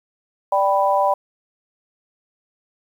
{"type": "chord", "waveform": "sine", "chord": "G major", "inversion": "second", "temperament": "equal", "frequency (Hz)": [587.3, 784, 987.8], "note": ["D5", "G5", "B5"], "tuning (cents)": [0, 0, 0], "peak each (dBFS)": -19, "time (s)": [0.52, 1.14], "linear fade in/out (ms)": 5, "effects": ["8-bit"]}